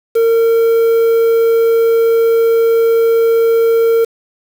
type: tone with quantisation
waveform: triangle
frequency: 457.7 Hz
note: A#4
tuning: 32 cents flat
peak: -6 dBFS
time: 0.15-4.05 s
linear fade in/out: 10 ms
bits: 5
effects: none